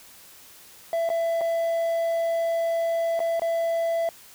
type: tone with dropouts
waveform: triangle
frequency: 667 Hz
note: E5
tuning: 20 cents sharp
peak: -20 dBFS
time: 0.93-4.09 s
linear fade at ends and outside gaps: 1 ms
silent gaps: 1.091-1.101 / 1.41-1.414 / 3.193-3.202 / 3.396-3.419 s
effects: white hiss -49 dBFS RMS until 4.34 s